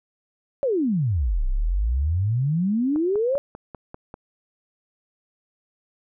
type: exponential two-way sweep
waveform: sine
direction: down then up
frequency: 580 to 30 to 580 Hz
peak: -19 dBFS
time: 0.63-3.38 s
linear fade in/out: 0 ms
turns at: 1.46 s
type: click train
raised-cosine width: 1 ms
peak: -23 dBFS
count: 7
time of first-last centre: 2.96-4.141 s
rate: 5.08 Hz
effects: none